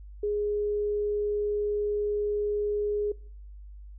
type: tone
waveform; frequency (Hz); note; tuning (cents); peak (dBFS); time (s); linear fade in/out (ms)
sine; 415.3; G#4; 0; -25; 0.23-3.12; 5
effects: noise-tail reverb RT60 0.6 s tail -24 dB re dry + added 50 Hz sine -42 dBFS peak until 3.98 s